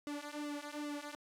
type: tone with flanger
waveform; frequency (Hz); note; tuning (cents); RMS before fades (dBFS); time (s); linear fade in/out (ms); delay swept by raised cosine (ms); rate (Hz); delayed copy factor
sawtooth; 293.7; D4; 0; -43; 0.07-1.15; 0; 1.2 to 3.8; 2.5; -0.9
effects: low-pass 11000 Hz 12 dB/octave + 11-bit